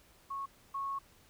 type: tone pair in turn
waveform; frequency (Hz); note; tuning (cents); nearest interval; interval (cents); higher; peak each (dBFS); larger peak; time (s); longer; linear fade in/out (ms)
sine; 1100 / 1100; C#6 / C#6; -14 / -14; unison; 0; neither; -36 / -34; second; 0.3-0.46 / 0.74-0.99; second; 10
effects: pink hiss -63 dBFS RMS until 1.29 s